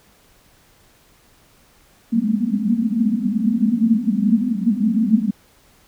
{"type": "band-pass noise", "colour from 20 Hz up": "white", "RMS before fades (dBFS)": -18, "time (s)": [2.12, 5.31], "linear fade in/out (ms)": 10, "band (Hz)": [200, 240], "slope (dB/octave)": 96, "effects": ["pink hiss -54 dBFS RMS until 5.87 s"]}